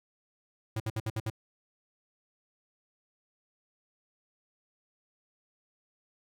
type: tone bursts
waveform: square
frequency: 110 Hz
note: A2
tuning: in tune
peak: -31 dBFS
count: 6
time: 0.76-1.301 s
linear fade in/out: 5 ms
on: 41 ms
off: 59 ms
effects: none